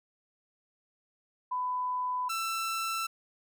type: tone pair in turn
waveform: sine / sawtooth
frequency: 1000 / 1334.8 Hz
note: B5 / E6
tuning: +21 / +21 cents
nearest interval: perfect fourth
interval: 500 cents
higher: second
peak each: -29 / -27 dBFS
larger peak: second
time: 1.51-2.29 / 2.29-3.07 s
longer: neither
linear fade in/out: 10 ms
effects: none